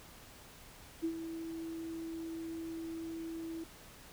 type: tone with ADSR envelope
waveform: sine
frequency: 327.9 Hz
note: E4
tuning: 9 cents flat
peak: -30 dBFS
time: 1.02-3.64 s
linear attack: 25 ms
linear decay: 79 ms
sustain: -9 dB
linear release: 6 ms
effects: pink hiss -55 dBFS RMS until 4.12 s